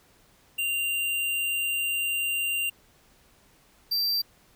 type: tone pair in turn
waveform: square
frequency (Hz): 2781 / 4696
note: F7 / D8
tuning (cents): -8 / -1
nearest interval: major sixth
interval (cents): 907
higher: second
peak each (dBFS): -26 / -24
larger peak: second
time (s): 0.58-2.7 / 3.91-4.22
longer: first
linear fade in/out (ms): 10
effects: pink hiss -60 dBFS RMS until 4.55 s